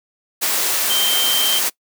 sine tone in noise, 3136 Hz, G7, in tune, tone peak -17 dBFS, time 0.89-1.6 s, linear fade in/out 20 ms, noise white, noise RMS -19 dBFS, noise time 0.41-1.7 s, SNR -1 dB, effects noise-tail reverb RT60 0.1 s tail -22 dB re dry + high-pass 300 Hz 12 dB/octave

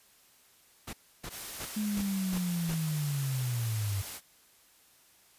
pink noise bursts, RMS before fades -40 dBFS, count 6, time 0.87-2.748 s, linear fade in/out 10 ms, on 63 ms, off 300 ms
white noise, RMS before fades -41 dBFS, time 1.29-4.21 s, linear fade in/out 50 ms
sine linear sweep, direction down, 214.1 to 96 Hz, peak -29 dBFS, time 1.76-4.02 s, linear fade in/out 10 ms
effects white hiss -62 dBFS RMS until 5.38 s + resampled to 32000 Hz

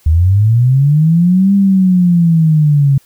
sine linear two-way sweep, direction up then down, 74.7 to 200 to 135.8 Hz, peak -6 dBFS, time 0.06-2.98 s, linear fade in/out 5 ms, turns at 1.54 s, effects white hiss -50 dBFS RMS until 3.05 s

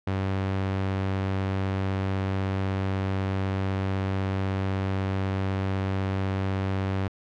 sawtooth tone, 96.1 Hz, G2, 34 cents flat, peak -21 dBFS, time 0.07-7.08 s, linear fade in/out 5 ms, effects low-pass 3000 Hz 12 dB/octave

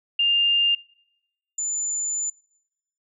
sine tone pair in turn, 2804 / 7047 Hz, F7 / A8, +6 / +2 cents, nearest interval octave + major third, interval 1596 cents, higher second, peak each -17 / -24 dBFS, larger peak first, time 0.19-0.75 / 1.58-2.3 s, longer second, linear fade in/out 5 ms, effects noise-tail reverb RT60 0.9 s tail -24 dB re dry

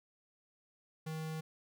square tone, 158.2 Hz, D#3, 29 cents sharp, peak -39 dBFS, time 1.06-1.41 s, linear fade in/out 10 ms, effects none

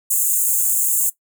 pink high-pass noise, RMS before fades -18 dBFS, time 0.1-1.1 s, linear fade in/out 10 ms, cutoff 6800 Hz, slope 96 dB/octave, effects noise-tail reverb RT60 0.1 s tail -17 dB re dry

